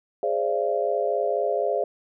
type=chord; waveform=sine; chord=D half-diminished seventh; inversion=second; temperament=equal with one note detuned; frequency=415.3 / 523.3 / 587.3 / 682.1 Hz; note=Ab4 / C5 / D5 / F5; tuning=0 / 0 / 0 / -41 cents; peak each=-27 dBFS; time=0.23-1.84 s; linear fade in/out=2 ms; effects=none